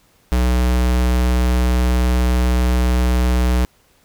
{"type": "tone", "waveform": "square", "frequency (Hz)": 61.74, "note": "B1", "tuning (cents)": 0, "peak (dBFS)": -14, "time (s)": [0.32, 3.65], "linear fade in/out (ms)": 0, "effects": ["pink hiss -56 dBFS RMS until 4.04 s"]}